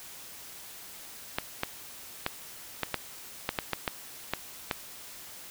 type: clicks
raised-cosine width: 0.3 ms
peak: -11 dBFS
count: 11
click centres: 1.385 / 1.634 / 2.264 / 2.833 / 2.943 / 3.491 / 3.588 / 3.733 / 3.878 / 4.336 / 4.712 s
effects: white hiss -46 dBFS RMS until 5.5 s